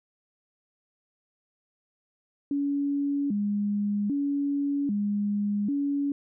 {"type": "tone with vibrato", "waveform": "sine", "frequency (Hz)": 240.9, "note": "B3", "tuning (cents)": -43, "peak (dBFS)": -24, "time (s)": [2.51, 6.12], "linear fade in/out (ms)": 2, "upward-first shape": "square", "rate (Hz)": 0.63, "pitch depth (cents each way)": 280, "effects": []}